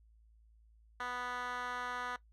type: tone with band-pass filter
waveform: 10% pulse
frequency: 246.9 Hz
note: B3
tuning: in tune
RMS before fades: -40 dBFS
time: 1-2.16 s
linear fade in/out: 2 ms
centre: 1600 Hz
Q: 1.4
effects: noise-tail reverb RT60 0.1 s tail -17 dB re dry + added 55 Hz sine -61 dBFS peak until 2.32 s